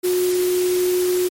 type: tone in noise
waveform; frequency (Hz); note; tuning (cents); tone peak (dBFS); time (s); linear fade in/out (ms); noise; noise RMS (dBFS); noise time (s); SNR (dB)
sine; 362; F#4; -38; -16; 0.03-1.29; 20; white; -29; 0.03-1.29; +10
effects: MP3 64 kbps